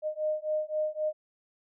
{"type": "beating tone pair", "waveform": "sine", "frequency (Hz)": [613, 616.8], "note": ["D#5", "D#5"], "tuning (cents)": [-26, -15], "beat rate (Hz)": 3.8, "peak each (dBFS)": -31, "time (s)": [0.02, 1.13], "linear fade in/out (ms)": 50, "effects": []}